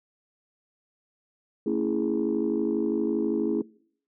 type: chord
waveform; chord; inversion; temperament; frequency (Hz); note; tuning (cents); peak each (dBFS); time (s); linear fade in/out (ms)
sine; A major seventh; none; equal with one note detuned; 224.9 / 277.2 / 329.6 / 415.3; A3 / C#4 / E4 / G#4; +38 / 0 / 0 / 0; -28 / -29 / -27 / -28; 1.66-3.62; 5
effects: noise-tail reverb RT60 0.6 s tail -23 dB re dry + tanh soft clip ceiling -16 dBFS